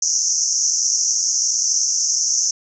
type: band-pass noise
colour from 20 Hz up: pink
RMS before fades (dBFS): -19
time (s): 0.02-2.51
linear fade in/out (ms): 5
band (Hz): 5600 to 6500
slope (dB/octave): 96
effects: none